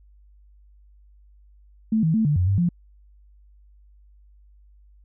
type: tone with pitch steps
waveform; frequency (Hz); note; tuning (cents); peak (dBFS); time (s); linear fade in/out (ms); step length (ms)
sine; 219.9 / 160.1 / 221.1 / 147.7 / 90.2 / 98.3 / 173.8; A3 / D#3 / A3 / D3 / F#2 / G2 / F3; -1 / +50 / +9 / +10 / -44 / +5 / -8; -17; 1.92-2.69; 5; 110
effects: added 50 Hz sine -50 dBFS peak until 5.04 s